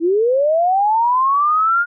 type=linear sweep; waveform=sine; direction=up; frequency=317 to 1433 Hz; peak=-12 dBFS; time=0-1.86 s; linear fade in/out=50 ms; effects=none